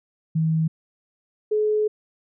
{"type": "tone pair in turn", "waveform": "sine", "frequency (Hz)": [160, 425.9], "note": ["D#3", "G#4"], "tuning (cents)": [49, 44], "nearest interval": "octave + perfect fourth", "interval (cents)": 1695, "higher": "second", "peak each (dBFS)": -18, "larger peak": "neither", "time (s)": [[0.35, 0.68], [1.51, 1.88]], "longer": "second", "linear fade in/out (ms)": 10, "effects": []}